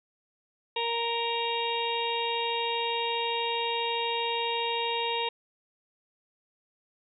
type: harmonic tone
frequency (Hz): 466.2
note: A#4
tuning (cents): 0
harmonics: 1 / 2 / 4 / 5 / 6 / 7 / 8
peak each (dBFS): -33 / -31 / -43 / -39 / -34 / -41 / -35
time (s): 0.76-5.29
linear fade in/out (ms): 5
effects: none